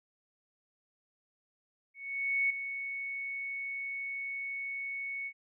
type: tone with ADSR envelope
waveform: sine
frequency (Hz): 2217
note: C#7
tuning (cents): 0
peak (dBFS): -25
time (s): 1.94-5.33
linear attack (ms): 560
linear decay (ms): 7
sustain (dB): -10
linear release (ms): 65
effects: none